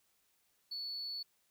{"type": "tone", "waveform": "triangle", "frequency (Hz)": 4435, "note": "C#8", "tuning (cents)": 0, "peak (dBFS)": -36, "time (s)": [0.71, 1.23], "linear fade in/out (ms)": 10, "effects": ["tanh soft clip ceiling -36 dBFS", "white hiss -75 dBFS RMS until 1.5 s"]}